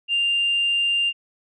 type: tone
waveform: sine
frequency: 2794 Hz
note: F7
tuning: in tune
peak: -17 dBFS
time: 0.08-1.13 s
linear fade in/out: 50 ms
effects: tanh soft clip ceiling -14 dBFS